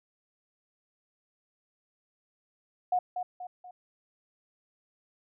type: tone with echo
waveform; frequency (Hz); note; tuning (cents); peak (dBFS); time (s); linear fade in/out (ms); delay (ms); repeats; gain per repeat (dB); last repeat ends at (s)
sine; 725; F#5; -35; -23; 2.92-2.99; 5; 240; 3; -7; 3.71
effects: none